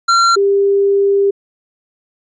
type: tone pair in turn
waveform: square / sine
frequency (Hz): 1370 / 398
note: F6 / G4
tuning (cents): -34 / +26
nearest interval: octave + major sixth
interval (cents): 2140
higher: first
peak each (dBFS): -9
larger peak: neither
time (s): 0.08-0.36 / 0.36-1.31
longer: second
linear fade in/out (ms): 10
effects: resampled to 16000 Hz